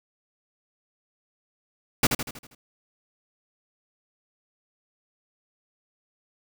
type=noise with echo; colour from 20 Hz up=pink; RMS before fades=-18 dBFS; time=2.03-2.07 s; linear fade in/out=5 ms; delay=80 ms; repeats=6; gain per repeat=-6 dB; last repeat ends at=2.55 s; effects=none